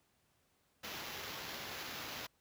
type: noise with sample-and-hold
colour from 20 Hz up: white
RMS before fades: -45 dBFS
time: 0.83-2.27 s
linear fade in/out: 10 ms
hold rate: 8820 Hz
effects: pink hiss -75 dBFS RMS until 2.4 s + high-pass 60 Hz 12 dB/octave